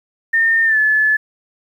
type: tone with pitch glide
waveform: sine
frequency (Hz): 1818 to 1726.9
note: A#6 to A6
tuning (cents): -44 to -33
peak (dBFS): -11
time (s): 0.33-1.17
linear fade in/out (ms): 10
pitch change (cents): -89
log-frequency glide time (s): 0.65-0.78
effects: 8-bit